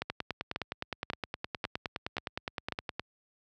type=two click trains; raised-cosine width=0.3 ms; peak=-16 / -17 dBFS; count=6 / 29; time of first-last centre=0.02-2.723 / 0.1-2.996 s; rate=1.85 / 9.67 Hz; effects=high-pass 60 Hz 12 dB/octave